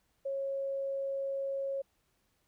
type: tone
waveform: sine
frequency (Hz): 547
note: C#5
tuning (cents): -23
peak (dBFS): -32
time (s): 0.25-1.82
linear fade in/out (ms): 10
effects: pink hiss -75 dBFS RMS until 2.47 s